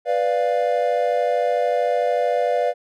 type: chord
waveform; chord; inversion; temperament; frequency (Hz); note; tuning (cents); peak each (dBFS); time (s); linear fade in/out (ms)
triangle; B diminished; none; equal; 493.9 / 587.3 / 698.5; B4 / D5 / F5; 0 / 0 / 0; -20; 0.05-2.74; 50
effects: none